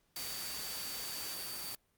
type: tone in noise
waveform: sine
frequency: 4588 Hz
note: D8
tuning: 41 cents flat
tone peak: -45 dBFS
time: 0.16-1.75 s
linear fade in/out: 2 ms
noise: white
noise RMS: -42 dBFS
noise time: 0.16-1.75 s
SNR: -6 dB
effects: pink hiss -75 dBFS RMS until 1.97 s + Opus 48 kbps